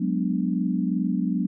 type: chord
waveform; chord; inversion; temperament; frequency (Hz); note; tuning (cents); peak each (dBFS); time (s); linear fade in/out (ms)
sine; G# half-diminished seventh; third; equal; 185 / 207.7 / 246.9 / 293.7; F#3 / G#3 / B3 / D4; 0 / 0 / 0 / 0; -25 / -28 / -27 / -30; 0-1.47; 10
effects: none